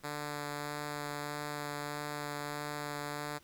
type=tone with vibrato; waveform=5% pulse; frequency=146.83 Hz; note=D3; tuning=in tune; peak=-26 dBFS; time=0.03-3.39 s; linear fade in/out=20 ms; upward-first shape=sine; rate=1.6 Hz; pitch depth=10 cents each way; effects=pink hiss -63 dBFS RMS until 3.43 s